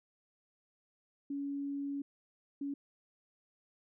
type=tone bursts at uneven times; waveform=sine; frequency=281.3 Hz; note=C#4; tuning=26 cents sharp; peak=-35 dBFS; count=2; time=1.3-2.02 / 2.61-2.74 s; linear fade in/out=5 ms; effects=none